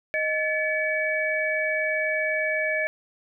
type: tone cluster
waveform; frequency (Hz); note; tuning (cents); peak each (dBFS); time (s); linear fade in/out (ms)
sine; 623 / 1731 / 2272; D#5 / A6 / C#7; +2 / -29 / +42; -27; 0.14-2.87; 0
effects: none